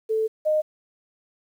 sine tone pair in turn, 440 / 615.5 Hz, A4 / D#5, 0 / -19 cents, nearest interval tritone, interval 581 cents, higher second, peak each -20 / -18 dBFS, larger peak second, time 0.09-0.28 / 0.45-0.62 s, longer first, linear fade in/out 20 ms, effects 9-bit

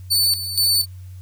sawtooth tone with tremolo, 4505 Hz, C#8, 27 cents sharp, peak -12 dBFS, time 0.1-0.86 s, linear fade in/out 20 ms, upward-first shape square, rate 2.1 Hz, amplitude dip 70%, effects added 92 Hz sine -34 dBFS peak until 1.21 s + white hiss -57 dBFS RMS until 1.21 s

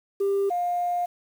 sine tone pair in turn, 396.5 / 706.5 Hz, G4 / F5, +20 / +20 cents, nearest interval minor seventh, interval 1000 cents, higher second, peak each -19 / -22 dBFS, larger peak first, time 0.2-0.5 / 0.5-1.06 s, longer second, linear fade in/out 10 ms, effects tanh soft clip ceiling -18 dBFS + 8-bit

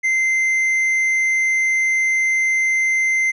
sine tone with tanh clipping, 2078 Hz, C7, 12 cents flat, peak -16 dBFS, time 0.03-3.32 s, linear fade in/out 20 ms, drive 5 dB, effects none

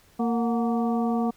harmonic tone with a mistuned harmonic, 230.9 Hz, A#3, 16 cents flat, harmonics 1 / 2 / 3 / 4 / 5, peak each -23 / -31 / -30 / -39 / -37 dBFS, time 0.19-1.31 s, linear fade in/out 10 ms, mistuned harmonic 3, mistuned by +82 cents, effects pink hiss -58 dBFS RMS until 1.36 s

